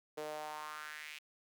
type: tone with high-pass filter sweep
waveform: sawtooth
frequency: 152.2 Hz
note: D#3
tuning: 38 cents flat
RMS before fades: -45 dBFS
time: 0.17-1.19 s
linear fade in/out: 10 ms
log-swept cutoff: 470 to 2600 Hz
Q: 3.4
effects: none